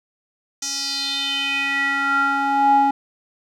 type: tone with band-pass filter sweep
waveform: square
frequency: 277.2 Hz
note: C#4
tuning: in tune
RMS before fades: -20 dBFS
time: 0.62-2.91 s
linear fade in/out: 5 ms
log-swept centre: 6100 to 700 Hz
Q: 4.7
effects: none